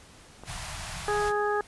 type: click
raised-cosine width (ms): 1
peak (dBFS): -28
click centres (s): 0.436
type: band-stop noise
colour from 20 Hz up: pink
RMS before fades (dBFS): -37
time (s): 0.45-1.33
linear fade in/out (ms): 50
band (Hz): 190 to 620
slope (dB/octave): 96
type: harmonic tone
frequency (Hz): 415.3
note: G#4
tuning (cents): 0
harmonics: 1 / 2 / 3 / 4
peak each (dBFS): -27 / -30 / -32 / -33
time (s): 1.08-1.61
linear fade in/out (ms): 2
effects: pink hiss -52 dBFS RMS until 1.67 s + resampled to 24000 Hz